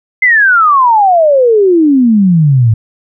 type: exponential sweep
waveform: sine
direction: down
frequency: 2093 to 106.9 Hz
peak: -4 dBFS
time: 0.22-2.74 s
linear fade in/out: 5 ms
effects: none